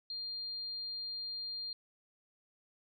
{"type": "tone", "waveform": "sine", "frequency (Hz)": 4200, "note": "C8", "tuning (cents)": 6, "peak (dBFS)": -38, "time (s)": [0.1, 1.73], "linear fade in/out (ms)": 2, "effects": []}